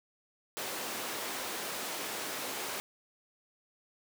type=high-pass noise; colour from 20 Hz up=pink; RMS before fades=-38 dBFS; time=0.57-2.8 s; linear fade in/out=0 ms; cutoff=360 Hz; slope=12 dB/octave; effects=none